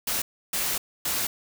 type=noise bursts at uneven times; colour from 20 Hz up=white; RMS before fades=-27 dBFS; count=3; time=0.07-0.22 / 0.53-0.78 / 1.05-1.27 s; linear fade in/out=5 ms; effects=none